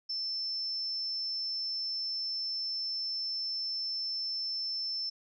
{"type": "tone", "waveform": "sine", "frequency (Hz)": 5310, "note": "E8", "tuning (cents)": 12, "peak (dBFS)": -32, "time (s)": [0.09, 5.1], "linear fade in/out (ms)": 10, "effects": []}